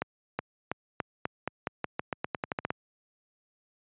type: accelerating click train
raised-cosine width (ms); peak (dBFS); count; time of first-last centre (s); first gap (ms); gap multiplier
0.5; -14; 17; 0.02-2.705; 370; 0.88
effects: high-pass 100 Hz 12 dB/octave + resampled to 8000 Hz